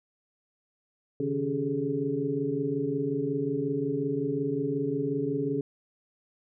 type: tone cluster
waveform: sine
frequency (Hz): 136.1 / 153.2 / 280 / 401.1 / 426.6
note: C#3 / D#3 / C#4 / G4 / G#4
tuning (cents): -31 / -27 / +18 / +40 / +46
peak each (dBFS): -37 / -36 / -30 / -34 / -31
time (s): 1.2-5.61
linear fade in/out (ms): 2
effects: none